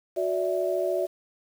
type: tone cluster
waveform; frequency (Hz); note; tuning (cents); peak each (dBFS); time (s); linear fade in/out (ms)
sine; 367.8 / 579 / 653; F#4 / D5 / E5; -10 / -25 / -17; -28; 0.16-1.07; 20
effects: 8-bit